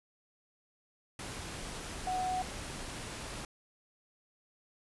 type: tone in noise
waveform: sine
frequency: 740 Hz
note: F#5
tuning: in tune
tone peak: -31 dBFS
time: 2.07-2.42 s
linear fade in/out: 2 ms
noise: pink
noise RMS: -42 dBFS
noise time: 1.19-3.45 s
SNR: +8 dB
effects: resampled to 24000 Hz